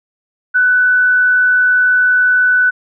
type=tone with frequency modulation; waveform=sine; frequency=1494 Hz; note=F#6; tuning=16 cents sharp; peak=-8 dBFS; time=0.54-2.71 s; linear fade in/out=20 ms; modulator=69.9 Hz; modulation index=0.21; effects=none